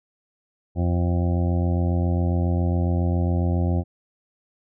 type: harmonic tone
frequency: 87.31 Hz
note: F2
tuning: in tune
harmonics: 1 / 2 / 3 / 4 / 6 / 7 / 8 / 9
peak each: -20 / -26 / -30 / -32 / -36 / -37 / -38 / -39 dBFS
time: 0.75-3.84 s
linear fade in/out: 50 ms
effects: none